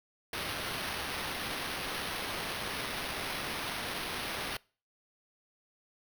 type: noise with sample-and-hold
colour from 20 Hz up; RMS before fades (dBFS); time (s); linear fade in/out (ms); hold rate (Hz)
violet; -37; 0.33-4.57; 2; 7350
effects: noise-tail reverb RT60 0.4 s tail -25 dB re dry